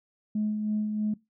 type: tone with tremolo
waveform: sine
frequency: 212.5 Hz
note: G#3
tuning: 40 cents sharp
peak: -23 dBFS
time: 0.35-1.14 s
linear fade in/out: 5 ms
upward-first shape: sine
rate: 3.1 Hz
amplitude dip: 40%
effects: noise-tail reverb RT60 0.2 s tail -21 dB re dry + tanh soft clip ceiling -20 dBFS